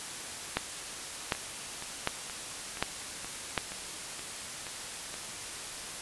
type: two click trains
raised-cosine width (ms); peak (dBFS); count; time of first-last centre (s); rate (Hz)
0.3; -10 / -24; 5 / 9; 0.57-3.578 / 1.35-5.141; 1.33 / 2.11
effects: white hiss -40 dBFS RMS until 6.01 s + resampled to 24000 Hz